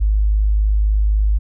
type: tone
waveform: sine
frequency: 51.91 Hz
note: G#1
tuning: in tune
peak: -12 dBFS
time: 0-1.39 s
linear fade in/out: 20 ms
effects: none